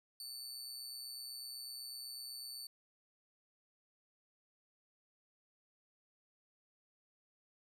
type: tone with amplitude modulation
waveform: sawtooth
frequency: 4500 Hz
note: C#8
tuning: 25 cents sharp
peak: -40 dBFS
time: 0.2-2.67 s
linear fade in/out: 2 ms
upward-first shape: sine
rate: 128 Hz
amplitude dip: 50%
effects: none